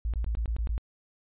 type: tone bursts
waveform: sine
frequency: 56 Hz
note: A1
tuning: 31 cents sharp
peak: -26 dBFS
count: 7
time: 0.05-0.779 s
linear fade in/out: 0 ms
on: 87 ms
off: 20 ms
effects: resampled to 8000 Hz